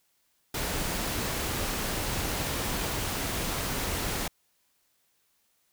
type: noise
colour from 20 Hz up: pink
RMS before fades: -31 dBFS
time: 0.54-4.28 s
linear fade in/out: 5 ms
effects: white hiss -71 dBFS RMS until 5.72 s